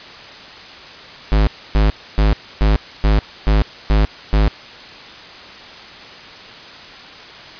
square tone bursts, 52 Hz, G#1, 3 cents sharp, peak -11 dBFS, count 8, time 1.32-4.48 s, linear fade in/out 0 ms, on 150 ms, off 280 ms, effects white hiss -36 dBFS RMS until 7.59 s + resampled to 11025 Hz

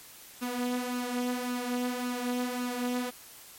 sawtooth tone with flanger, 246.9 Hz, B3, in tune, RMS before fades -32 dBFS, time 0.41-3.11 s, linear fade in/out 20 ms, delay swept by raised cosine 0.72 to 4.42 ms, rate 1.8 Hz, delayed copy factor +0.55, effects white hiss -50 dBFS RMS until 3.58 s + MP3 64 kbps

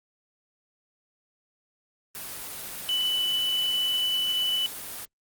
sine tone in noise, 2985 Hz, F#7, 15 cents sharp, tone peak -23 dBFS, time 2.89-4.66 s, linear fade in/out 0 ms, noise white, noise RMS -37 dBFS, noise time 2.15-5.05 s, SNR +11 dB, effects Opus 24 kbps

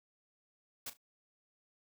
white noise with echo, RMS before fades -42 dBFS, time 0.86-0.9 s, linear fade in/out 5 ms, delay 36 ms, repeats 2, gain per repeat -14 dB, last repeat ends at 0.972 s, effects none

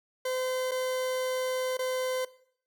40% pulse tone with dropouts, 513 Hz, C5, 34 cents flat, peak -28 dBFS, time 0.25-2.25 s, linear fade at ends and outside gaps 5 ms, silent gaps 0.712-0.716 / 1.771-1.79 s, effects noise-tail reverb RT60 0.6 s tail -18 dB re dry

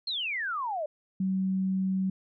sine exponential sweep, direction down, 4316 to 577 Hz, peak -29 dBFS, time 0.07-0.86 s, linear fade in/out 5 ms
sine tone, 189.6 Hz, F#3, 43 cents sharp, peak -25 dBFS, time 1.2-2.1 s, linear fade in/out 5 ms
effects none

